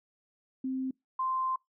sine tone pair in turn, 261.6 / 1042.5 Hz, C4 / C6, 0 / -7 cents, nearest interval 2 octaves, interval 2393 cents, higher second, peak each -30 / -28 dBFS, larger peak second, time 0.64-0.91 / 1.19-1.56 s, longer second, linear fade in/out 5 ms, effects noise-tail reverb RT60 0.2 s tail -26 dB re dry

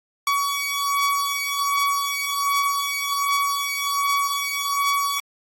sawtooth beating tone pair, 1129 / 1130.3 Hz, C#6 / C#6, +31 / +33 cents, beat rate 1.3 Hz, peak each -19 / -21 dBFS, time 0.27-5.2 s, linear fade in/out 2 ms, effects AAC 48 kbps

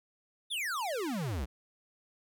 square exponential sweep, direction down, 3729 to 56.9 Hz, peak -33 dBFS, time 0.5-1.46 s, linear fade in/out 20 ms, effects none

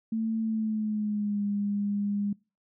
sine tone with pitch glide, 223.1 to 203.4 Hz, A3 to G#3, +24 to -36 cents, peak -26 dBFS, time 0.12-2.33 s, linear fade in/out 5 ms, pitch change -160 cents, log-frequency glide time 0.4-1.44 s, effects noise-tail reverb RT60 0.3 s tail -24 dB re dry

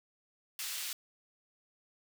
pink high-pass noise, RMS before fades -39 dBFS, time 0.59-0.93 s, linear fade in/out 2 ms, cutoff 2700 Hz, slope 12 dB/octave, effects none

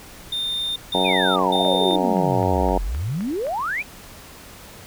triangle tone bursts, 3626 Hz, A#7, 49 cents flat, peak -21 dBFS, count 3, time 0.32-1.96 s, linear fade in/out 5 ms, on 440 ms, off 160 ms
harmonic tone, 92.7 Hz, F#2, 4 cents sharp, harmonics 2 / 3 / 4 / 5 / 6 / 7 / 8 / 9 / 10, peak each -27 / -27 / -27 / -27 / -27 / -27 / -27 / -27 / -27 dBFS, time 0.94-2.78 s, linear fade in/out 5 ms
sine exponential two-way sweep, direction down then up, 2585 to 41.2 to 2585 Hz, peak -22 dBFS, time 1.04-3.83 s, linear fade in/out 20 ms, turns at 2.83 s
click train, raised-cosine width 0.5 ms, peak -23 dBFS, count 10, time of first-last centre 1.13-3.468 s, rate 3.85 Hz
effects pink hiss -42 dBFS RMS until 4.86 s

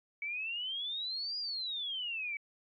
sine exponential two-way sweep, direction up then down, 2258 to 4918 to 2258 Hz, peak -35 dBFS, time 0.22-2.37 s, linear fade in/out 2 ms, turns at 1.38 s, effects AAC 64 kbps

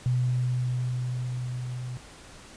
sine tone with level ramp, 124.8 Hz, B2, 19 cents sharp, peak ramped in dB -21 to -32 dBFS, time 0.06-1.97 s, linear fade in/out 0 ms, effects pink hiss -48 dBFS RMS until 2.56 s + resampled to 22050 Hz

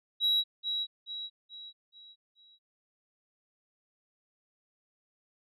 sine tone with echo, 3874 Hz, B7, 34 cents flat, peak -22 dBFS, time 0.2-0.44 s, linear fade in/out 50 ms, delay 430 ms, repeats 5, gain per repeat -7 dB, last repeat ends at 2.59 s, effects tanh soft clip ceiling -21 dBFS

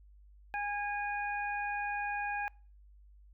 harmonic tone, 820 Hz, G#5, 22 cents flat, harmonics 1 / 2 / 3, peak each -35 / -38 / -40 dBFS, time 0.54-2.48 s, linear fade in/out 0 ms, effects noise-tail reverb RT60 0.4 s tail -26 dB re dry + added 50 Hz sine -55 dBFS peak until 3.33 s

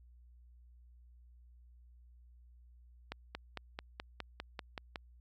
accelerating click train, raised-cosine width 0.3 ms, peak -24 dBFS, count 10, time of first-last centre 3.12-4.958 s, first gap 230 ms, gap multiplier 0.97, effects added 60 Hz sine -57 dBFS peak until 5.2 s

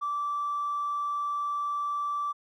triangle tone with tanh clipping, 1164 Hz, D6, 16 cents flat, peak -27 dBFS, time 0.01-2.33 s, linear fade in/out 20 ms, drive 1 dB, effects none

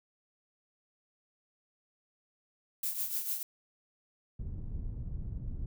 violet noise with tremolo, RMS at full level -32 dBFS, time 2.83-3.43 s, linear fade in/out 2 ms, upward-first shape triangle, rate 6.7 Hz, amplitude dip 70%
pink low-pass noise, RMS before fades -38 dBFS, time 4.39-5.66 s, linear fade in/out 5 ms, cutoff 120 Hz, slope 12 dB/octave
effects none

